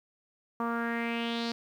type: tone with low-pass filter sweep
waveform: sawtooth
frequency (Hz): 233.1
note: A#3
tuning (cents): 0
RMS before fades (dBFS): -32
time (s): 0.6-1.52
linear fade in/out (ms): 2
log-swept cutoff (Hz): 1100 to 4700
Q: 4.2
effects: 10-bit